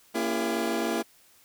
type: chord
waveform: 25% pulse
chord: A# diminished seventh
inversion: none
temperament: just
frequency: 233.1 / 279.7 / 335.6 / 402.8 Hz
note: A#3 / C#4 / E4 / G4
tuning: 0 / +16 / +31 / +47 cents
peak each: -27 / -32 / -26 / -30 dBFS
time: 0.14-1.03 s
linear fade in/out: 20 ms
effects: white hiss -59 dBFS RMS until 1.44 s